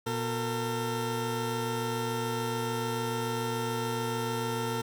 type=tone pair together; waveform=20% pulse; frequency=120 / 453.1 Hz; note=B2 / A#4; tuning=-49 / -49 cents; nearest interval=octave + major seventh; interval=2300 cents; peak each=-28 / -27 dBFS; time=0.06-4.82 s; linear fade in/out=10 ms; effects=none